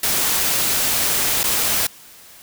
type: noise with dropouts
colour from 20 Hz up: white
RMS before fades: -19 dBFS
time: 0.03-1.87 s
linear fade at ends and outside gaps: 5 ms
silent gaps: 1.433-1.439 s
effects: white hiss -44 dBFS RMS until 2.42 s